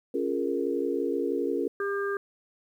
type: chord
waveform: sine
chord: Bb minor seventh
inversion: first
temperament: equal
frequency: 277.2 / 349.2 / 415.3 / 466.2 Hz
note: Db4 / F4 / Ab4 / Bb4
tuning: 0 / 0 / 0 / 0 cents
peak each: -31 dBFS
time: 0.14-1.68 s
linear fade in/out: 5 ms
type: harmonic tone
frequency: 400 Hz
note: G4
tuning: 35 cents sharp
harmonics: 1 / 3 / 4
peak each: -28 / -35 / -34 dBFS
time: 1.8-2.17 s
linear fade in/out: 2 ms
effects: 10-bit